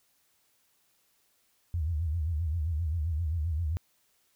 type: tone with vibrato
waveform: sine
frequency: 80.4 Hz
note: E2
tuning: 43 cents flat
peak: -27 dBFS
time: 1.74-3.77 s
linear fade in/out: 0 ms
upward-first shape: sine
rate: 7.6 Hz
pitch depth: 150 cents each way
effects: white hiss -70 dBFS RMS until 4.35 s